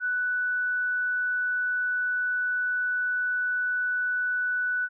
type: tone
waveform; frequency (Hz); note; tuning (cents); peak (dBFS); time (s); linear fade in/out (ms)
sine; 1486; F#6; +7; -24; 0-4.89; 50
effects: none